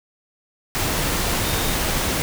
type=tone in noise; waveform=sine; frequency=3675 Hz; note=A#7; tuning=25 cents flat; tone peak=-33 dBFS; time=1.45-1.74 s; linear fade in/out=0 ms; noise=pink; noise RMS=-22 dBFS; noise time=0.75-2.22 s; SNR=-14 dB; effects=none